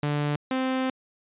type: tone pair in turn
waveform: sawtooth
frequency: 146.83 / 260.3 Hz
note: D3 / C4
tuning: 0 / -9 cents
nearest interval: minor seventh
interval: 991 cents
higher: second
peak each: -20 dBFS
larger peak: neither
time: 0.03-0.36 / 0.51-0.9 s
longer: second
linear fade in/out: 2 ms
effects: resampled to 8000 Hz